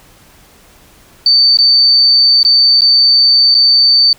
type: tone with dropouts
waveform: sine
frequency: 4565 Hz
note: D8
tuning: 50 cents flat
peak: -5 dBFS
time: 1.26-4.13 s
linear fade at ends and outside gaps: 2 ms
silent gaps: 1.572-1.587 / 2.431-2.449 / 2.809-2.818 / 3.544-3.549 s
effects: pink hiss -44 dBFS RMS until 4.18 s